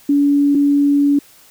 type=tone pair in turn; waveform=sine; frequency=285.3 / 285.3 Hz; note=C#4 / C#4; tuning=+50 / +50 cents; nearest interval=unison; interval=0 cents; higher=neither; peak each=-10 dBFS; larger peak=neither; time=0.09-0.55 / 0.55-1.19 s; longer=second; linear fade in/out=5 ms; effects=white hiss -47 dBFS RMS until 1.5 s